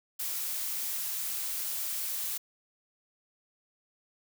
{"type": "noise", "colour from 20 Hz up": "blue", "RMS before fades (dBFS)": -34, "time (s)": [0.19, 2.38], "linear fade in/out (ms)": 10, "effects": []}